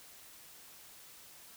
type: silence
effects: white hiss -55 dBFS RMS until 1.56 s